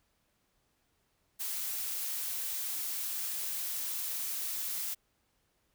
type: noise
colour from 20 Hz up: blue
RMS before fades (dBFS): -36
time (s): 1.39-4.95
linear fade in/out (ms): 20
effects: pink hiss -75 dBFS RMS until 5.74 s